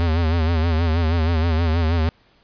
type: tone with vibrato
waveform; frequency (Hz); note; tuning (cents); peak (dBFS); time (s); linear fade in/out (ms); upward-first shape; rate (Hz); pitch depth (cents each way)
square; 82.1; E2; -6; -17; 0-2.09; 0; sine; 6.3; 86
effects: pink hiss -57 dBFS RMS until 2.43 s + resampled to 11025 Hz